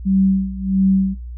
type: tone with tremolo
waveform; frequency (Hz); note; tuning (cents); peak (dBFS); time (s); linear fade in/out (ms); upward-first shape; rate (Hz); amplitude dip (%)
sine; 192.1; G3; -35; -11; 0.05-1.15; 20; sine; 1.5; 85
effects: noise-tail reverb RT60 0.3 s tail -22 dB re dry + added 60 Hz sine -28 dBFS peak until 1.37 s